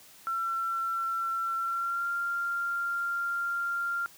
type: tone with pitch glide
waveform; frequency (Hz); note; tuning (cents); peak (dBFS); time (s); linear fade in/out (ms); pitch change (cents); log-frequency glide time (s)
sine; 1352 to 1390; E6 to F6; +43 to -9; -28; 0.27-4.06; 0; +48; 1.57-2.1
effects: white hiss -54 dBFS RMS until 4.17 s + high-pass 80 Hz 12 dB/octave